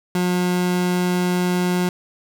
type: tone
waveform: 30% pulse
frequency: 179.5 Hz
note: F3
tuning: 48 cents sharp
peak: -15 dBFS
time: 0.15-1.89 s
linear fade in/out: 2 ms
effects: none